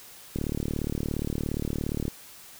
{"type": "click train", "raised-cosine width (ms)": 3, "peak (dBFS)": -16, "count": 65, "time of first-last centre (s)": [0.36, 2.08], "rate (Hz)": 37.2, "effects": ["white hiss -48 dBFS RMS until 2.59 s"]}